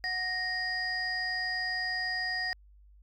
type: tone cluster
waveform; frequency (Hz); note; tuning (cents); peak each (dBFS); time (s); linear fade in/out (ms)
sine; 735 / 1863 / 4896; F#5 / A#6 / D#8; -12 / -2 / -29; -39 / -31 / -35; 0.04-2.53; 0
effects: tanh soft clip ceiling -21 dBFS + added 50 Hz sine -54 dBFS peak until 3.02 s